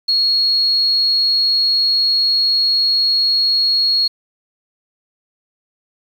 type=tone; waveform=sine; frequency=4311 Hz; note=C#8; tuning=49 cents flat; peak=-12 dBFS; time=0.08-4.08 s; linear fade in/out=10 ms; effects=7-bit